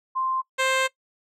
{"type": "tone pair in turn", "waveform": ["sine", "10% pulse"], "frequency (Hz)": [1046.5, 525.7], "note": ["C6", "C5"], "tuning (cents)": [0, 8], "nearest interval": "octave", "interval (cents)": 1192, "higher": "first", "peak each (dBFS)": [-23, -12], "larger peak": "second", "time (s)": [[0.15, 0.42], [0.58, 0.88]], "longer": "second", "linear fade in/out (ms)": 20, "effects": ["noise-tail reverb RT60 0.1 s tail -19 dB re dry", "low-pass 8000 Hz 12 dB/octave"]}